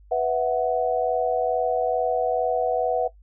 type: chord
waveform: sine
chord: B suspended fourth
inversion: none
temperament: just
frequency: 493.9 / 658.5 / 740.8 Hz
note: B4 / E5 / F#5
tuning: 0 / -2 / +2 cents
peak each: -24 dBFS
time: 0.11-3.08 s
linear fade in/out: 10 ms
effects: noise-tail reverb RT60 0.1 s tail -17 dB re dry + added 50 Hz sine -48 dBFS peak until 3.22 s